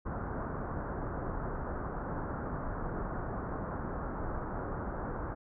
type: low-pass noise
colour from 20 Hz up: pink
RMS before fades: -37 dBFS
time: 0.05-5.35 s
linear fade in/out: 20 ms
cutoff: 1500 Hz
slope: 48 dB/octave
effects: none